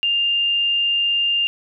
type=tone with frequency modulation; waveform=sine; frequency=2802 Hz; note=F7; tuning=5 cents sharp; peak=-16 dBFS; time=0.03-1.47 s; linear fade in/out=0 ms; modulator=46.3 Hz; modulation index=0.3; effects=none